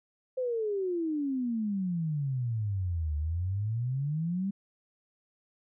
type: exponential two-way sweep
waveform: sine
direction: down then up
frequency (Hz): 523.3 to 73.42 to 201.2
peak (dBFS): -28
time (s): 0.37-4.51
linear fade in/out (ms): 10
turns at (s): 3.16
effects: none